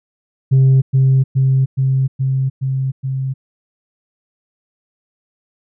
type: tone with echo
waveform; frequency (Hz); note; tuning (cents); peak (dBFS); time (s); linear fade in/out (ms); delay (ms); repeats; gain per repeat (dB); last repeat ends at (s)
sine; 133; C3; +29; -5; 0.51-0.82; 20; 420; 6; -2; 3.34
effects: tanh soft clip ceiling -6 dBFS